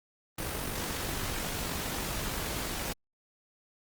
pink noise with amplitude modulation, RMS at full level -33 dBFS, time 0.38-2.93 s, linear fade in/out 5 ms, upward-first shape sine, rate 48.1 Hz, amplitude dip 35%, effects Opus 32 kbps

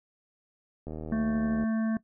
click train, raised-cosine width 2 ms, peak -25 dBFS, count 61, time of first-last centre 0.87-1.637 s, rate 78.2 Hz
harmonic tone, 222 Hz, A3, 16 cents sharp, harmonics 1 / 3 / 5 / 7 / 8, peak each -25 / -39 / -45 / -45 / -48 dBFS, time 1.12-1.97 s, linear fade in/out 2 ms
effects noise-tail reverb RT60 0.1 s tail -18 dB re dry

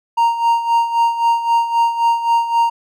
triangle tone with tremolo, 930 Hz, A#5, 4 cents flat, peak -8 dBFS, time 0.17-2.7 s, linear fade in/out 10 ms, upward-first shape sine, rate 3.8 Hz, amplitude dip 70%, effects none

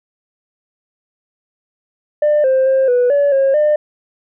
sine tone with pitch steps, 597 / 525 / 531 / 491.7 / 571 / 542 / 601 Hz, D5 / C5 / C5 / B4 / D5 / C#5 / D5, +28 / +6 / +25 / -8 / -49 / -39 / +40 cents, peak -8 dBFS, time 2.22-3.76 s, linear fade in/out 5 ms, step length 220 ms, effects tanh soft clip ceiling -8 dBFS

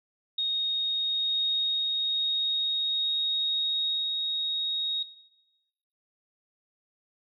sine tone with pitch glide, 3729 to 3759 Hz, A#7 to A#7, 0 to +14 cents, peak -25 dBFS, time 0.38-5.03 s, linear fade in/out 5 ms, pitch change +14 cents, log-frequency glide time 0.78-4.16 s, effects noise-tail reverb RT60 1.0 s tail -20 dB re dry

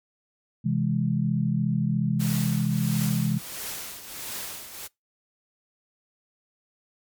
sine chord, C augmented, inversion none, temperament equal, 130.81 / 164.81 / 207.7 Hz, C3 / E3 / G#3, 0 / 0 / 0 cents, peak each -26 dBFS, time 0.64-3.39 s, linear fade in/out 20 ms
white noise with tremolo, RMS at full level -33 dBFS, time 2.19-4.88 s, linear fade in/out 20 ms, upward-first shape triangle, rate 1.5 Hz, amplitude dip 70%
effects noise-tail reverb RT60 0.2 s tail -25 dB re dry + MP3 96 kbps

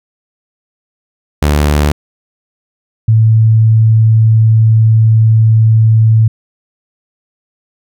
sawtooth / sine tone pair in turn, 73.8 / 111.09 Hz, D2 / A2, +9 / +17 cents, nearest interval perfect fifth, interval 708 cents, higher second, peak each -4 dBFS, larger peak neither, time 1.42-1.92 / 3.08-6.28 s, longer second, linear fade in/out 5 ms, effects none

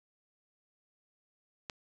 click, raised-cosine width 0.2 ms, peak -21 dBFS, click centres 1.698 s, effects none

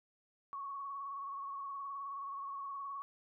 sine tone with vibrato, 1108.7 Hz, C#6, in tune, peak -40 dBFS, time 0.53-3.02 s, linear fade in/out 0 ms, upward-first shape sine, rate 19 Hz, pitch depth 37 cents each way, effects none

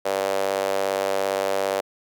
sawtooth tone with high-pass filter, 97.4 Hz, G2, 11 cents flat, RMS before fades -24 dBFS, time 0.05-1.81 s, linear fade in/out 10 ms, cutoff 550 Hz, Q 3.8, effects none

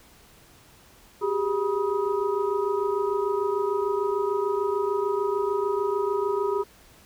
sine tone cluster, 381.5 / 408.2 / 969 / 1255 Hz, G4 / G#4 / B5 / D#6, -47 / -30 / -33 / +15 cents, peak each -28 / -25 / -31 / -34 dBFS, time 1.21-6.64 s, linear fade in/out 20 ms, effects pink hiss -54 dBFS RMS until 7.05 s

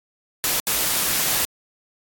white noise bursts at uneven times, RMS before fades -21 dBFS, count 2, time 0.44-0.6 / 0.67-1.45 s, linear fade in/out 0 ms, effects AAC 64 kbps

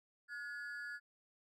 triangle ring-modulated tone, 1569 Hz, G6, 1 cent sharp, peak -38 dBFS, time 0.28-1 s, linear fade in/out 50 ms, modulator 129 Hz, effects none

